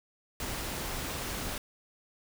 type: noise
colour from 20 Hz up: pink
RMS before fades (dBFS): -36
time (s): 0.4-1.58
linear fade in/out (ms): 2
effects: none